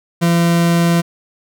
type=tone; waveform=40% pulse; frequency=170 Hz; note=F3; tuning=46 cents flat; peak=-10 dBFS; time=0.21-1.02 s; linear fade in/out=20 ms; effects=none